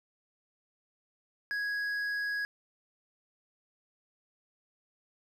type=tone with hard clipping; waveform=sine; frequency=1661.2 Hz; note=G#6; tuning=in tune; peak=-32 dBFS; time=1.51-2.45 s; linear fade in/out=0 ms; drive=5 dB; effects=none